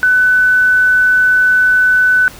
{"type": "tone", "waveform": "sine", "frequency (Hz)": 1500, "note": "F#6", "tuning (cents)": 23, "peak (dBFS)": -7, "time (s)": [0.03, 2.28], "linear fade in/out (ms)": 0, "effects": ["pink hiss -35 dBFS RMS until 2.39 s"]}